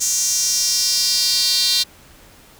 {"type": "tone with high-pass filter sweep", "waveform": "square", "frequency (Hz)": 213.9, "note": "A3", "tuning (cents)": -49, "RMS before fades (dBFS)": -18, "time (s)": [0, 1.84], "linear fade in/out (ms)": 20, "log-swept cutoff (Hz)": [6500, 4100], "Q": 4.8, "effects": ["pink hiss -47 dBFS RMS until 2.59 s"]}